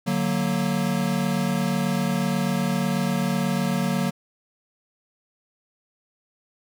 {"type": "chord", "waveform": "square", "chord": "D augmented", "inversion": "none", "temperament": "equal", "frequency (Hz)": [146.83, 185, 233.1], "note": ["D3", "F#3", "A#3"], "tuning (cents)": [0, 0, 0], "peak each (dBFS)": [-29, -25, -27], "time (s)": [0.06, 4.11], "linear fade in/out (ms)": 20, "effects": []}